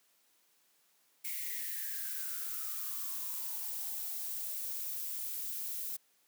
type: noise with high-pass filter sweep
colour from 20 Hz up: violet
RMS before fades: -39 dBFS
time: 1.24-5.97 s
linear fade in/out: 10 ms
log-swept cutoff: 2200 to 350 Hz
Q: 10
effects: white hiss -71 dBFS RMS until 6.27 s + high-pass 200 Hz 12 dB/octave